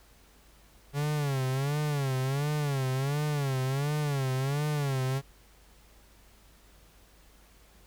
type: tone with vibrato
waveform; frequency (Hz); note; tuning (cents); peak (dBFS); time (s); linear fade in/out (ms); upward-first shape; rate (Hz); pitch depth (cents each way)
45% pulse; 139.8; C#3; +15; -27; 0.93-5.22; 50; sine; 1.4; 130
effects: added 50 Hz sine -58 dBFS peak until 7.86 s + pink hiss -60 dBFS RMS until 7.86 s